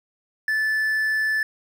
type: tone with quantisation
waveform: triangle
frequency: 1747 Hz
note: A6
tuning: 13 cents flat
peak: -18 dBFS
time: 0.48-1.43 s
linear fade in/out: 2 ms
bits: 8
effects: none